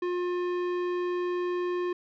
sine tone with tanh clipping, 356 Hz, F4, 33 cents sharp, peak -29 dBFS, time 0.02-1.93 s, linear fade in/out 5 ms, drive 15 dB, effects none

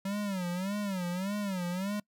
square tone with vibrato, 190.6 Hz, G3, 48 cents flat, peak -32 dBFS, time 0.05-2 s, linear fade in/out 5 ms, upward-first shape sine, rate 1.7 Hz, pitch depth 150 cents each way, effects noise-tail reverb RT60 0.1 s tail -24 dB re dry

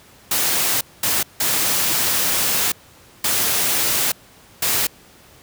white noise bursts at uneven times, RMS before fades -19 dBFS, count 5, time 0.31-0.81 / 1.03-1.23 / 1.4-2.72 / 3.24-4.12 / 4.62-4.87 s, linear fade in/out 5 ms, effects pink hiss -48 dBFS RMS until 5.42 s + high-pass 60 Hz 12 dB/octave

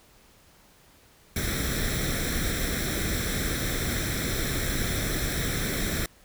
pink noise with comb filter, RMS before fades -28 dBFS, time 1.36-6.06 s, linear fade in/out 2 ms, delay 0.53 ms, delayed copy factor +0.75, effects pink hiss -57 dBFS RMS until 6.24 s

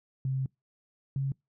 sine tone pair in turn, 132.7 / 136.35 Hz, C3 / C#3, +25 / -28 cents, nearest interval unison, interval 47 cents, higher second, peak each -27 dBFS, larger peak neither, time 0.25-0.46 / 1.16-1.32 s, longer first, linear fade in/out 2 ms, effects noise-tail reverb RT60 0.2 s tail -26 dB re dry

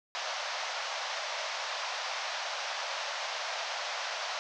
pink band-pass noise, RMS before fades -36 dBFS, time 0.15-4.39 s, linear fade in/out 0 ms, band 580 to 6100 Hz, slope 48 dB/octave, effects none

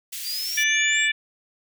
white high-pass noise, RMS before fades -33 dBFS, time 0.12-0.64 s, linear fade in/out 10 ms, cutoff 2100 Hz, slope 24 dB/octave
sine exponential sweep, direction up, 4610 to 7902 Hz, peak -27 dBFS, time 0.23-1.09 s, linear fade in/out 50 ms
harmonic tone, 585 Hz, D5, 7 cents flat, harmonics 3 / 4 / 5 / 6, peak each -23 / -22 / -29 / -28 dBFS, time 0.57-1.12 s, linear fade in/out 10 ms
effects none

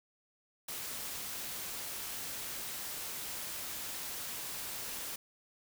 white noise, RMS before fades -41 dBFS, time 0.68-5.16 s, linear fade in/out 5 ms, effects none

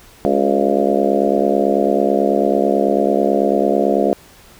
harmonic tone with a mistuned harmonic, 69.1 Hz, C#2, 5 cents flat, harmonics 3 / 4 / 5 / 6 / 7 / 8 / 9 / 10, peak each -21 / -21 / -21 / -21 / -21 / -21 / -21 / -21 dBFS, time 0.25-4.13 s, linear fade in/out 0 ms, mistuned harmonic 5, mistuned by +56 cents, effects pink hiss -45 dBFS RMS until 4.59 s

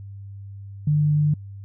sine tone, 149.3 Hz, D3, 29 cents sharp, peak -16 dBFS, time 0.87-1.34 s, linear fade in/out 5 ms, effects added 99 Hz sine -35 dBFS peak until 1.64 s

